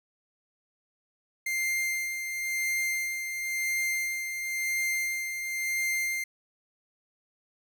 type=tone with tremolo; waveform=45% pulse; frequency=2101 Hz; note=C7; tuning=7 cents sharp; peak=-26 dBFS; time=1.46-6.24 s; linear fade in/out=5 ms; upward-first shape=sine; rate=0.96 Hz; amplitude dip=50%; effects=none